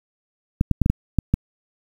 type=clicks; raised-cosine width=5 ms; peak=-4 dBFS; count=7; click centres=0.611 / 0.713 / 0.817 / 0.861 / 0.9 / 1.187 / 1.34 s; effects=7-bit